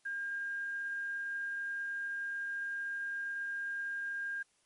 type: tone with quantisation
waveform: sine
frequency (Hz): 1609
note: G6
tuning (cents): +45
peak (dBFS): -35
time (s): 0.05-4.43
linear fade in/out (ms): 10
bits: 10
effects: white hiss -72 dBFS RMS until 4.65 s + MP3 48 kbps